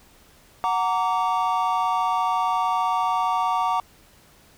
triangle chord, Gb augmented, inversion none, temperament just, 740 / 925 / 1156.2 Hz, Gb5 / Bb5 / D6, 0 / -14 / -27 cents, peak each -23 / -22 / -23 dBFS, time 0.64-3.8 s, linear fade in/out 0 ms, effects pink hiss -54 dBFS RMS until 4.57 s

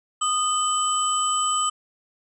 sine tone cluster, 1241 / 3029 / 7900 Hz, D#6 / F#7 / B8, -5 / +40 / 0 cents, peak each -22 / -27 / -25 dBFS, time 0.21-1.7 s, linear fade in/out 10 ms, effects tanh soft clip ceiling -11 dBFS

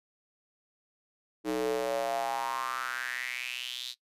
square tone with high-pass filter sweep, 62.4 Hz, B1, 19 cents sharp, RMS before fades -33 dBFS, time 1.44-3.95 s, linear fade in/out 50 ms, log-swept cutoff 340 to 4000 Hz, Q 5.6, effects noise-tail reverb RT60 0.1 s tail -18 dB re dry + resampled to 32000 Hz

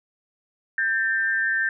sine tone pair together, 1575.5 / 1797 Hz, G6 / A6, +8 / +36 cents, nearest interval major second, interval 228 cents, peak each -23 dBFS, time 0.78-1.69 s, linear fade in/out 2 ms, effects none

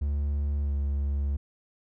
triangle tone with pitch glide, 72 to 70.48 Hz, D2 to C#2, -34 to +29 cents, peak -23 dBFS, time 0.01-1.37 s, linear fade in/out 10 ms, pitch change -37 cents, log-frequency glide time 0.63-0.72 s, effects none

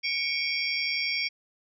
sine tone cluster, 2233 / 2384 / 3284 / 4703 / 5520 Hz, C#7 / D7 / G#7 / D8 / F8, +12 / +25 / -20 / +2 / -21 cents, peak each -30 / -33 / -38 / -34 / -32 dBFS, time 0.03-1.29 s, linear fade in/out 20 ms, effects none

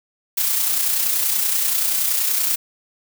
blue noise with amplitude modulation, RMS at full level -18 dBFS, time 0.37-2.56 s, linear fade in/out 10 ms, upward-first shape sine, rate 30.5 Hz, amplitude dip 40%, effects none

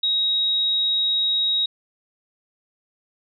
sine tone, 3796 Hz, A#7, 31 cents sharp, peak -18 dBFS, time 0.03-1.66 s, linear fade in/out 5 ms, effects none

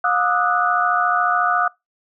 sine tone cluster, 713 / 1200 / 1274 / 1470 Hz, F5 / D6 / D#6 / F#6, +36 / +37 / +41 / -12 cents, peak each -21 dBFS, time 0.04-1.68 s, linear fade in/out 5 ms, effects noise-tail reverb RT60 0.2 s tail -24 dB re dry

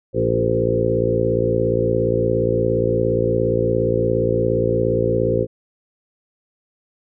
harmonic tone with a mistuned harmonic, 57.2 Hz, A#1, 32 cents flat, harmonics 1 / 2 / 3 / 4 / 5 / 6 / 7 / 8 / 9, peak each -31 / -23 / -27 / -29 / -29 / -26 / -23 / -23 / -21 dBFS, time 0.13-5.47 s, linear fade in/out 50 ms, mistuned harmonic 7, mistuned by -24 cents, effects none

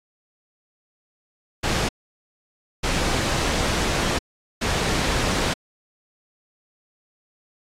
pink noise bursts at uneven times, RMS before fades -23 dBFS, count 3, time 1.63-1.89 / 2.83-4.19 / 4.61-5.54 s, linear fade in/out 10 ms, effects low-pass 7000 Hz 12 dB/octave + AAC 48 kbps

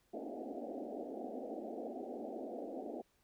pink band-pass noise, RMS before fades -44 dBFS, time 0.13-3.02 s, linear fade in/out 10 ms, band 220 to 770 Hz, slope 96 dB/octave, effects pink hiss -75 dBFS RMS until 3.23 s

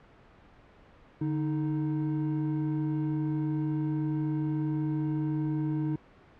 triangle tone pair together, 147.29 / 311.1 Hz, D3 / D#4, +5 / 0 cents, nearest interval octave + minor second, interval 1295 cents, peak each -28 / -28 dBFS, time 1.21-5.96 s, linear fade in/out 5 ms, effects pink hiss -56 dBFS RMS until 6.39 s + low-pass 2000 Hz 12 dB/octave

